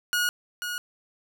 sawtooth tone with echo, 1447 Hz, F#6, 39 cents flat, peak -19 dBFS, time 0.13-0.29 s, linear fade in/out 0 ms, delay 490 ms, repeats 1, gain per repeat -7 dB, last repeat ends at 0.78 s, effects none

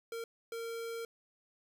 square tone bursts at uneven times, 460.1 Hz, A#4, 23 cents flat, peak -39 dBFS, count 2, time 0.12-0.24 / 0.52-1.05 s, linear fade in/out 2 ms, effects 13-bit

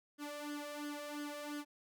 sawtooth tone with flanger, 293.6 Hz, D4, in tune, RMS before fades -44 dBFS, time 0.18-1.65 s, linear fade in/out 50 ms, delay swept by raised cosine 0.61 to 1.81 ms, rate 2.9 Hz, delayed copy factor +0.75, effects none

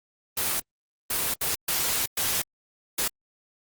white noise bursts at uneven times, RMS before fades -26 dBFS, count 6, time 0.37-0.6 / 1.1-1.34 / 1.41-1.55 / 1.68-2.06 / 2.17-2.42 / 2.98-3.08 s, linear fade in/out 5 ms, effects Opus 24 kbps

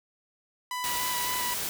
sawtooth tone with vibrato, 987.8 Hz, B5, in tune, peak -27 dBFS, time 0.71-1.54 s, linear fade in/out 2 ms, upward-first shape square, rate 3.6 Hz, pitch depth 14 cents each way
white noise, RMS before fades -32 dBFS, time 0.84-1.69 s, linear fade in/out 0 ms
effects none

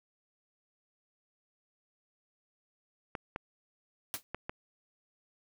clicks, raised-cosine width 0.5 ms, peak -21 dBFS, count 4, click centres 3.152 / 3.361 / 4.346 / 4.495 s
white noise with exponential decay, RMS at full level -32 dBFS, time 4.14-4.23 s, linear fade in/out 0 ms, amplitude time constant 18 ms
effects none

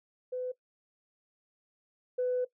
sine tone pair in turn, 504 / 499.9 Hz, B4 / B4, +35 / +21 cents, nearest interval unison, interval 14 cents, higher first, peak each -32 / -26 dBFS, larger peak second, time 0.32-0.52 / 2.18-2.45 s, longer second, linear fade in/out 10 ms, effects noise-tail reverb RT60 0.1 s tail -18 dB re dry + tanh soft clip ceiling -23 dBFS

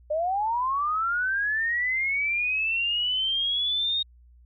sine linear sweep, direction up, 587.3 to 3729 Hz, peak -23 dBFS, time 0.1-4.03 s, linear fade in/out 10 ms, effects added 60 Hz sine -51 dBFS peak until 4.45 s

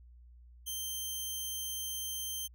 10% pulse tone, 3136 Hz, G7, in tune, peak -28 dBFS, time 0.66-2.48 s, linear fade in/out 20 ms, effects added 60 Hz sine -53 dBFS peak until 2.54 s

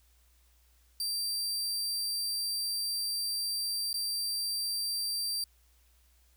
sawtooth tone with dropouts, 4699 Hz, D8, in tune, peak -28 dBFS, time 1-5.44 s, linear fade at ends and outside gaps 2 ms, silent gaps 3.93-3.941 s, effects added 60 Hz sine -63 dBFS peak until 6.36 s + white hiss -69 dBFS RMS until 6.36 s

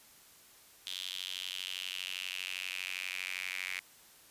square tone with high-pass filter sweep, 46.25 Hz, F#1, in tune, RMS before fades -40 dBFS, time 0.86-3.8 s, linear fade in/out 10 ms, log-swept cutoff 3400 to 2200 Hz, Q 5.2, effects white hiss -59 dBFS RMS until 4.3 s + resampled to 32000 Hz

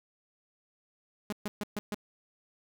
sawtooth tone bursts, 207.9 Hz, G#3, 2 cents sharp, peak -28 dBFS, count 5, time 1.3-1.945 s, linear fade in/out 0 ms, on 25 ms, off 130 ms, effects none

